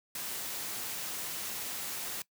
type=noise; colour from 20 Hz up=white; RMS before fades=-38 dBFS; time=0.15-2.22 s; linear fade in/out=2 ms; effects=noise-tail reverb RT60 0.1 s tail -21 dB re dry + high-pass 100 Hz 12 dB/octave